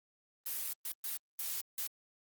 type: noise bursts at uneven times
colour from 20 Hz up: blue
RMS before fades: -38 dBFS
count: 5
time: 0.46-0.73 / 0.85-0.92 / 1.04-1.17 / 1.39-1.61 / 1.78-1.87 s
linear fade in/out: 2 ms
effects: Opus 32 kbps